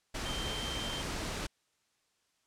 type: tone in noise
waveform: sine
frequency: 3136 Hz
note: G7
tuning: in tune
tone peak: -39 dBFS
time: 0.25-1.02 s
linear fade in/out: 10 ms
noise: pink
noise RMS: -37 dBFS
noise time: 0.14-1.47 s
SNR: -5 dB
effects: white hiss -75 dBFS RMS until 2.46 s + low-pass 8000 Hz 12 dB/octave